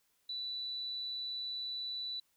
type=tone; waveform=sine; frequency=3966 Hz; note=B7; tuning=7 cents sharp; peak=-37 dBFS; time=0.29-2.2 s; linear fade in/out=5 ms; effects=white hiss -75 dBFS RMS until 2.36 s